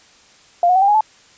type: tone with pitch steps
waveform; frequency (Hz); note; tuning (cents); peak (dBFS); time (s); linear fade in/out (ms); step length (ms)
sine; 697 / 728.3 / 761 / 795.1 / 830.8 / 868.1; F5 / F#5 / F#5 / G5 / G#5 / A5; -4 / -28 / +48 / +24 / 0 / -24; -10; 0.63-1.008; 2; 63
effects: white hiss -49 dBFS RMS until 1.37 s + resampled to 16000 Hz